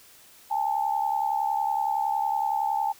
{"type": "tone pair together", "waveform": "sine", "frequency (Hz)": [809.2, 880], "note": ["G#5", "A5"], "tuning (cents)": [-45, 0], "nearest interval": "minor second", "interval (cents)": 145, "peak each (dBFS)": -26, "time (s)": [0.5, 2.93], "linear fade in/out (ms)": 20, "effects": ["white hiss -53 dBFS RMS until 2.99 s"]}